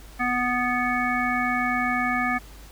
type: harmonic tone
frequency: 246.9 Hz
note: B3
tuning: in tune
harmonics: 1 / 3 / 5 / 7 / 9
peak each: -28 / -28 / -28 / -28 / -28 dBFS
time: 0.19-2.39 s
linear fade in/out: 20 ms
effects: added 50 Hz sine -43 dBFS peak until 2.71 s + pink hiss -49 dBFS RMS until 2.71 s